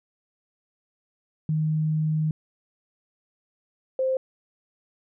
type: tone pair in turn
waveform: sine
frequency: 155.56 / 523.2 Hz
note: D#3 / C5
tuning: 0 / 0 cents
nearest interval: octave + major sixth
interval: 2100 cents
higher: second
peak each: -21 / -21 dBFS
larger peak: neither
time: 1.49-2.31 / 3.99-4.17 s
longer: first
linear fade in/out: 2 ms
effects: none